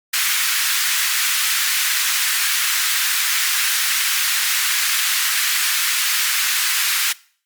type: high-pass noise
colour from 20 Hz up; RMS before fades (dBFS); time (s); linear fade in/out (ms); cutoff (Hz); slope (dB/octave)
pink; -19; 0.13-7.13; 10; 1500; 24
effects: noise-tail reverb RT60 0.5 s tail -22 dB re dry + Opus 48 kbps